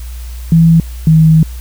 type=tone pair in turn; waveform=sine; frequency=164.81 / 159.12 Hz; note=E3 / D#3; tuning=0 / +39 cents; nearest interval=minor second; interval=61 cents; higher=first; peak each=-3 dBFS; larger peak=neither; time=0.52-0.8 / 1.07-1.43 s; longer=second; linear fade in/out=2 ms; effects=added 60 Hz sine -22 dBFS peak until 1.6 s + white hiss -38 dBFS RMS until 1.6 s